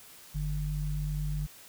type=tone pair together; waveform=sine; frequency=47.38 / 150 Hz; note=F#1 / D3; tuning=+42 / +37 cents; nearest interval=octave + minor sixth; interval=1995 cents; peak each=-32 / -32 dBFS; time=0.34-1.47 s; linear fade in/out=20 ms; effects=white hiss -52 dBFS RMS until 1.68 s